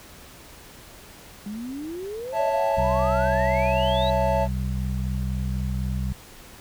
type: exponential sweep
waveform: sine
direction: up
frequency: 198.2 to 3984 Hz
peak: -30 dBFS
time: 1.46-4.1 s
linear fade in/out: 2 ms
type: chord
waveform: triangle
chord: A major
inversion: first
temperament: equal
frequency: 554.4 / 659.3 / 880 Hz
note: C#5 / E5 / A5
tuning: 0 / 0 / 0 cents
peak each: -23 dBFS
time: 2.32-4.48 s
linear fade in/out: 50 ms
type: harmonic tone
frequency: 63.9 Hz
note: C2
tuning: 40 cents flat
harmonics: 1 / 2 / 3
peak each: -26 / -29 / -31 dBFS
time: 2.77-6.13 s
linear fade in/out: 5 ms
effects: pink hiss -46 dBFS RMS until 6.6 s